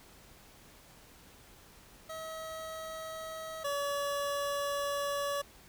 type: tone pair in turn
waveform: 25% pulse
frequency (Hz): 641 / 568.7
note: E5 / C#5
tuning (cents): -49 / +44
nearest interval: major second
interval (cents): 207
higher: first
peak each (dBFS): -36 / -28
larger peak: second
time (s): 2.09-3.64 / 3.64-5.42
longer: second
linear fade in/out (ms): 10
effects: pink hiss -57 dBFS RMS until 5.68 s